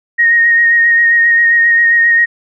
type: tone with vibrato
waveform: sine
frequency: 1864.7 Hz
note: A#6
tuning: in tune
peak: -6 dBFS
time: 0.18-2.26 s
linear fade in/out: 20 ms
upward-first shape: sine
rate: 7.5 Hz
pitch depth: 20 cents each way
effects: none